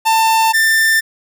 45% pulse tone pair in turn, 893 / 1786 Hz, A5 / A6, +25 / +25 cents, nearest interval octave, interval 1200 cents, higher second, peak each -10 dBFS, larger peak neither, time 0.05-0.53 / 0.53-1.01 s, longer neither, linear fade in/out 20 ms, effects none

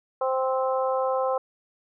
harmonic tone, 261.6 Hz, C4, in tune, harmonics 2 / 3 / 4 / 5, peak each -24 / -29 / -30 / -34 dBFS, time 0.21-1.38 s, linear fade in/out 5 ms, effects none

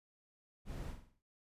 brown noise with echo, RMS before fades -44 dBFS, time 0.65-0.95 s, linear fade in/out 50 ms, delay 46 ms, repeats 6, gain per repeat -6 dB, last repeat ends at 1.226 s, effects noise-tail reverb RT60 0.1 s tail -17 dB re dry + resampled to 32000 Hz

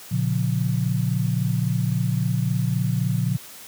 sine tone cluster, 117.8 / 141.5 / 177.3 Hz, A#2 / C#3 / F3, +19 / +36 / +26 cents, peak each -23 / -24 / -25 dBFS, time 0.11-3.37 s, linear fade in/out 10 ms, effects white hiss -42 dBFS RMS until 3.67 s + high-pass 60 Hz 12 dB/octave

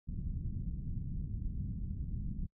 pink low-pass noise, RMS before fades -38 dBFS, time 0.07-2.47 s, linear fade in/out 20 ms, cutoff 190 Hz, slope 24 dB/octave, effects noise-tail reverb RT60 0.1 s tail -26 dB re dry

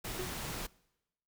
pink noise, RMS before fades -40 dBFS, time 0.04-0.67 s, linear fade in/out 10 ms
triangle tone with exponential decay, 368.9 Hz, F#4, 5 cents flat, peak -33 dBFS, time 0.19-0.43 s, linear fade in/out 1 ms, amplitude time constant 52 ms
effects noise-tail reverb RT60 0.9 s tail -23 dB re dry

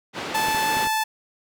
pink band-pass noise, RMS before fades -31 dBFS, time 0.13-0.89 s, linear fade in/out 50 ms, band 220 to 4000 Hz, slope 12 dB/octave
sawtooth tone, 874 Hz, A5, 12 cents flat, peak -17 dBFS, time 0.34-1.04 s, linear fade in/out 10 ms
clicks, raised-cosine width 2 ms, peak -22 dBFS, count 4, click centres 0.485 / 0.548 / 0.77 / 0.871 s
effects none

